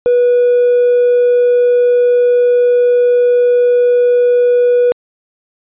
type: tone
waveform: triangle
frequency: 488 Hz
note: B4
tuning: 21 cents flat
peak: -4 dBFS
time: 0.06-4.92 s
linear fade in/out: 0 ms
effects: tanh soft clip ceiling -3 dBFS + resampled to 8000 Hz